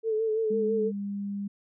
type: tone with vibrato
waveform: sine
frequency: 440 Hz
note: A4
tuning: in tune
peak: -24 dBFS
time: 0.03-0.92 s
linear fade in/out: 50 ms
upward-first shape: sine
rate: 6 Hz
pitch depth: 40 cents each way
type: tone with pitch glide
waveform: sine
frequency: 207.4 to 201 Hz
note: G#3 to G3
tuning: -2 to +44 cents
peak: -30 dBFS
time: 0.5-1.48 s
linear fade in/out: 10 ms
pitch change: -54 cents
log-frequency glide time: 0.8-0.86 s
effects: none